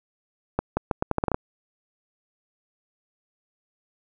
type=accelerating click train; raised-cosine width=1 ms; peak=-8 dBFS; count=10; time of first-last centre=0.59-1.344 s; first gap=180 ms; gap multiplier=0.79; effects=none